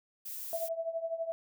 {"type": "noise", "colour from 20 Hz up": "violet", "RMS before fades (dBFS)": -41, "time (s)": [0.25, 0.69], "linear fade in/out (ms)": 10}
{"type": "tone with tremolo", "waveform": "sine", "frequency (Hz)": 659.3, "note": "E5", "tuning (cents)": 0, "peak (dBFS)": -29, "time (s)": [0.53, 1.32], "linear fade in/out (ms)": 0, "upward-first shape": "triangle", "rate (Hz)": 12, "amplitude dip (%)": 85}
{"effects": []}